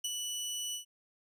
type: tone with ADSR envelope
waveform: 20% pulse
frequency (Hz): 2960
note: F#7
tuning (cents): 0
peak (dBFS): -26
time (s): 0.04-0.85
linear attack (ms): 7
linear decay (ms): 33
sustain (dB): -4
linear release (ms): 110
effects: none